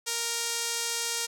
sawtooth tone with band-pass filter, 466.2 Hz, A#4, in tune, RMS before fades -31 dBFS, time 0.06-1.27 s, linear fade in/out 20 ms, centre 7000 Hz, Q 1.1, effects none

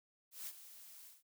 blue noise with ADSR envelope, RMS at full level -44 dBFS, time 0.31-1.23 s, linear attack 160 ms, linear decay 48 ms, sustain -12 dB, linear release 170 ms, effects none

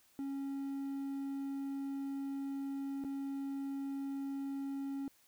triangle tone with dropouts, 275.2 Hz, C#4, 12 cents flat, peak -35 dBFS, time 0.19-5.08 s, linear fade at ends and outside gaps 1 ms, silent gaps 3.039-3.047 s, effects white hiss -68 dBFS RMS until 5.27 s

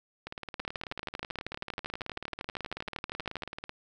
two click trains, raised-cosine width 0.3 ms, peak -22 / -18 dBFS, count 64 / 37, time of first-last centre 0.27-3.694 / 0.6-3.435 s, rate 18.4 / 12.7 Hz, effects none

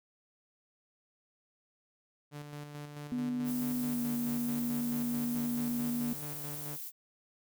sawtooth tone with tremolo, 146.83 Hz, D3, in tune, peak -37 dBFS, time 2.31-6.78 s, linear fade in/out 50 ms, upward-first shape square, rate 4.6 Hz, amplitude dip 40%
sine tone with pitch glide, 246.9 to 238.9 Hz, B3 to A#3, 0 to +43 cents, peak -31 dBFS, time 3.12-6.13 s, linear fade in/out 0 ms, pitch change -57 cents, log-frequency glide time 3.79-4.04 s
violet noise, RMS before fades -42 dBFS, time 3.44-6.92 s, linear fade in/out 50 ms
effects none

